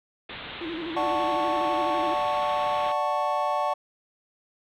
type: low-pass noise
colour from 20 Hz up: white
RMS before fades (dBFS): -39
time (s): 0.29-2.92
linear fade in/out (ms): 5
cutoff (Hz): 3900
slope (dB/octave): 96
type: tone with vibrato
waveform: triangle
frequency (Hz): 329.6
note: E4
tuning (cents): 0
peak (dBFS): -29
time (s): 0.61-2.14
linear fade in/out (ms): 2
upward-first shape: square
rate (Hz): 12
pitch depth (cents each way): 75
type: chord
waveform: triangle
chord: D major seventh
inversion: none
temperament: equal with one note detuned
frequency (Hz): 590 / 740 / 880 / 1108.7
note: D5 / F#5 / A5 / C#6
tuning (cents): +8 / 0 / 0 / 0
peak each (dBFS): -27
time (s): 0.96-3.74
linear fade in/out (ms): 10
effects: none